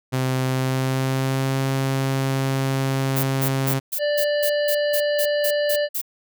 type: tone with pitch glide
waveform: sawtooth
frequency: 130 to 134.43 Hz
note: C3 to C3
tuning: -11 to +47 cents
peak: -16 dBFS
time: 0.12-3.8 s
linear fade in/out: 20 ms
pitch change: +58 cents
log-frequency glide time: 0.45-1.59 s
type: noise bursts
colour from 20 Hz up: violet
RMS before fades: -25 dBFS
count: 12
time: 3.16-6.016 s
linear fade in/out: 10 ms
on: 73 ms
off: 180 ms
type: harmonic tone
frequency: 588 Hz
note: D5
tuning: 2 cents sharp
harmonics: 1 / 3 / 5 / 7 / 8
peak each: -19 / -29 / -33 / -36 / -37 dBFS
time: 3.98-5.89 s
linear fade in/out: 50 ms
effects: none